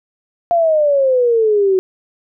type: exponential sweep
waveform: sine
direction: down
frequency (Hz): 698.5 to 370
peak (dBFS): -10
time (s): 0.51-1.79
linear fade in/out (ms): 0
effects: none